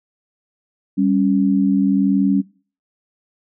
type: tone pair together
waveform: sine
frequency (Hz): 196.21 / 277.2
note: G3 / C#4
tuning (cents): +2 / 0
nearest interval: tritone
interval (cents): 598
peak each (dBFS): -16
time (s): 0.97-2.42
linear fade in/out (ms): 20
effects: noise-tail reverb RT60 0.4 s tail -22 dB re dry